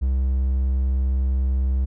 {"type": "tone", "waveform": "triangle", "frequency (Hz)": 65.41, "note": "C2", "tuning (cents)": 0, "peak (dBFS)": -16, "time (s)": [0.01, 1.86], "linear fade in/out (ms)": 20, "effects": []}